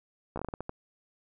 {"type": "slowing click train", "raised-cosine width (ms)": 1, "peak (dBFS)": -21, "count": 9, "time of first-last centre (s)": [0.36, 0.694], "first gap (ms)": 14, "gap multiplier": 1.3, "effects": []}